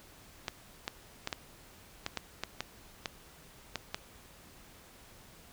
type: clicks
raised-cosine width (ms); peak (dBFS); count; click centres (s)
0.2; -16; 11; 0.482 / 0.879 / 1.274 / 1.328 / 2.064 / 2.173 / 2.436 / 2.606 / 3.058 / 3.757 / 3.945
effects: pink hiss -56 dBFS RMS until 5.52 s